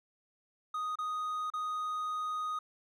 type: tone with dropouts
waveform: triangle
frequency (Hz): 1244.5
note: D#6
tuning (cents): 0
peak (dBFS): -31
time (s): 0.74-2.59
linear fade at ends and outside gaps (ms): 5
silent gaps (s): 0.956-0.986 / 1.502-1.536
effects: none